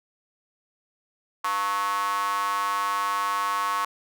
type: tone with high-pass filter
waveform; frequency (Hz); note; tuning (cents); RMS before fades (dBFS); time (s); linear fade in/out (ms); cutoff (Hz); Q
square; 100; G2; +35; -26; 1.44-3.85; 5; 1100; 6.6
effects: none